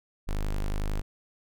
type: tone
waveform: square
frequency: 25.53 Hz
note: G#0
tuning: 29 cents flat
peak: -27 dBFS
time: 0.27-1.02 s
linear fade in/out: 20 ms
effects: none